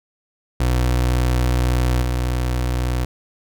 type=tone with level steps; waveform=30% pulse; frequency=61.74 Hz; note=B1; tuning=in tune; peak=-13 / -16 dBFS; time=0.6-3.05 s; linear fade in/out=5 ms; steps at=2.02 s; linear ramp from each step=2 ms; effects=none